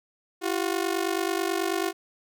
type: ring-modulated tone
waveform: sawtooth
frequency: 360.9 Hz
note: F#4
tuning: 43 cents flat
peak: -18 dBFS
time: 0.41-1.93 s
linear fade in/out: 50 ms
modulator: 24.6 Hz
effects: none